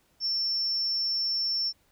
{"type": "tone with amplitude modulation", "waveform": "sine", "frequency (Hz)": 5410, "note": "E8", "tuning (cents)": 44, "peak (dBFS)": -23, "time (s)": [0.2, 1.73], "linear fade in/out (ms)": 50, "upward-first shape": "sine", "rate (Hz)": 265, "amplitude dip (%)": 35, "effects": ["tanh soft clip ceiling -20 dBFS", "pink hiss -67 dBFS RMS until 1.91 s"]}